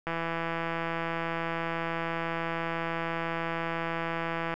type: click train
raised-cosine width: 0.5 ms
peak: -17 dBFS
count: 743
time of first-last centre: 0.07-4.54 s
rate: 166 Hz
effects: none